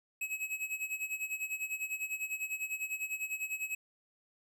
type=tone with tremolo; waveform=square; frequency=2563 Hz; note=E7; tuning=49 cents flat; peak=-33 dBFS; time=0.21-3.75 s; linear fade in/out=5 ms; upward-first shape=sine; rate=10 Hz; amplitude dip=80%; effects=none